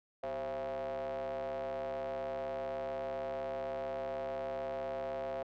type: ring-modulated tone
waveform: square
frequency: 71.1 Hz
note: C#2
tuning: 45 cents sharp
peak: -34 dBFS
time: 0.23-5.43 s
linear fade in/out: 5 ms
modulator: 602 Hz
effects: low-pass 3000 Hz 12 dB/octave